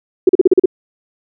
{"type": "tone bursts", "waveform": "sine", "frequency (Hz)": 370, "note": "F#4", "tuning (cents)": 0, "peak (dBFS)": -3, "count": 7, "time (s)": [0.27, 0.658], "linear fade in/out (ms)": 5, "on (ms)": 22, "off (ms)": 39, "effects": []}